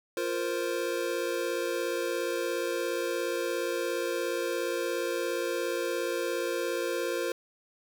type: chord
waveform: square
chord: F suspended fourth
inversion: none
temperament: equal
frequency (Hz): 349.2 / 466.2 / 523.3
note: F4 / Bb4 / C5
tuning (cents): 0 / 0 / 0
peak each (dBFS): -34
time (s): 0.17-7.32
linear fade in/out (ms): 2
effects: none